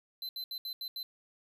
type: tone bursts at uneven times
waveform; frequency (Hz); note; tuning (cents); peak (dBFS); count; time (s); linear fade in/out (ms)
square; 4053; B7; +44; -37; 6; 0.22-0.29 / 0.36-0.44 / 0.51-0.58 / 0.65-0.73 / 0.81-0.88 / 0.96-1.03; 2
effects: none